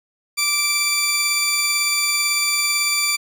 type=tone pair together; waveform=15% pulse; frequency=1177 / 2336 Hz; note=D6 / D7; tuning=+3 / -10 cents; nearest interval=octave; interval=1187 cents; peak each=-21 / -11 dBFS; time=0.37-3.17 s; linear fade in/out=20 ms; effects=none